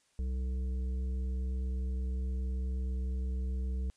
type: harmonic tone with a mistuned harmonic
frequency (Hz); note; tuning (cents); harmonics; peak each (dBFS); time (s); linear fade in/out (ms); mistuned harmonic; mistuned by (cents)
63.6; C2; -48; 1 / 3 / 5 / 7; -31 / -45 / -56 / -53; 0.19-3.9; 0; 1; +22
effects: white hiss -71 dBFS RMS until 3.96 s + resampled to 22050 Hz